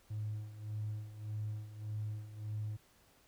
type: tone with tremolo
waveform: triangle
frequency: 106.6 Hz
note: G#2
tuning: 46 cents sharp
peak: -32 dBFS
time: 0.1-2.77 s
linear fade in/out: 10 ms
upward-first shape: sine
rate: 1.7 Hz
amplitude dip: 80%
effects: tanh soft clip ceiling -33 dBFS + pink hiss -67 dBFS RMS until 3.27 s